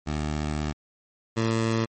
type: tone pair in turn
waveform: 15% pulse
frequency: 75.5 / 113.12 Hz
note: D2 / A2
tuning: +48 / +48 cents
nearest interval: perfect fifth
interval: 700 cents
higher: second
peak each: -20 / -16 dBFS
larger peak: second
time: 0.06-0.73 / 1.36-1.86 s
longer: first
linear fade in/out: 20 ms
effects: MP3 32 kbps